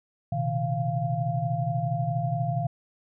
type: tone cluster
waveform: sine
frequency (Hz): 120.4 / 132.8 / 157.2 / 693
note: B2 / C3 / D#3 / F5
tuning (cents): -44 / +26 / +18 / -14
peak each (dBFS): -30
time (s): 0.32-2.67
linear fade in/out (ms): 5
effects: none